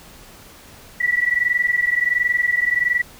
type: tone pair together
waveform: sine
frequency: 1939.6 / 1961 Hz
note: B6 / B6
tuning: -32 / -13 cents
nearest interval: unison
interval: 19 cents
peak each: -19 dBFS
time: 1-3.02 s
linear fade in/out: 10 ms
effects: pink hiss -44 dBFS RMS until 3.19 s